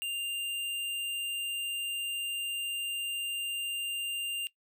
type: tone with hard clipping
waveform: sine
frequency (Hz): 2794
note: F7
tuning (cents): 0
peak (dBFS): -33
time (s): 0.02-4.47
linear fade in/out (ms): 0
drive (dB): 14
effects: noise-tail reverb RT60 0.1 s tail -20 dB re dry